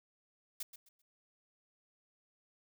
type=noise with echo; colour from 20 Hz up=blue; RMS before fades=-40 dBFS; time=0.6-0.63 s; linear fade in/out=5 ms; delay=130 ms; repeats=3; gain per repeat=-12 dB; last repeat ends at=1.02 s; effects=none